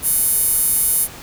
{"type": "tone with high-pass filter", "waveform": "sawtooth", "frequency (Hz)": 740, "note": "F#5", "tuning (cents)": 0, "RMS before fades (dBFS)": -17, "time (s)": [0.02, 1.08], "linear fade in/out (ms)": 50, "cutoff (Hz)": 11000, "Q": 3.7, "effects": ["pink hiss -36 dBFS RMS until 1.22 s"]}